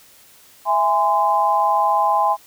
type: chord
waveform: sine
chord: E augmented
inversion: none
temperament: just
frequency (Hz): 659.3 / 824.1 / 1030.1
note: E5 / G#5 / B#5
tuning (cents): 0 / -14 / -27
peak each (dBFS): -23 / -17 / -18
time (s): 0.65-2.37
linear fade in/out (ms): 50
effects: white hiss -49 dBFS RMS until 2.46 s